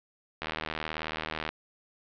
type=click train; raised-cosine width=0.3 ms; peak=-16 dBFS; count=85; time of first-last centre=0.42-1.49 s; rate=78.5 Hz; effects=low-pass 4000 Hz 12 dB/octave